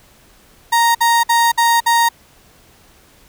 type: tone bursts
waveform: 35% pulse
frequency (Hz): 932.3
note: A#5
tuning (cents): 0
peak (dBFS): -9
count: 5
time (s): 0.72-2.09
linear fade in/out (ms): 10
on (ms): 230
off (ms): 55
effects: pink hiss -49 dBFS RMS until 3.28 s